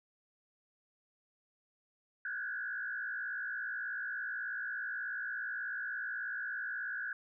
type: tone with frequency modulation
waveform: sine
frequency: 1568 Hz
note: G6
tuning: in tune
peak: -36 dBFS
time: 2.25-7.13 s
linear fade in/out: 2 ms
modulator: 58.3 Hz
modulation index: 1.9
effects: none